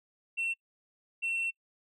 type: tone pair in turn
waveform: sine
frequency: 2707 / 2707 Hz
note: E7 / E7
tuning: +45 / +45 cents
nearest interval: unison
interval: 0 cents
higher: neither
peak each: -27 dBFS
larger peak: neither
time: 0.37-0.54 / 1.22-1.51 s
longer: second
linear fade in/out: 20 ms
effects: noise-tail reverb RT60 0.1 s tail -26 dB re dry + tanh soft clip ceiling -28 dBFS